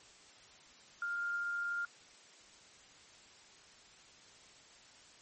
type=tone; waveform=sine; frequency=1402 Hz; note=F6; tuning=6 cents sharp; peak=-34 dBFS; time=1.02-1.85 s; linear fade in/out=2 ms; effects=white hiss -59 dBFS RMS until 5.21 s + MP3 32 kbps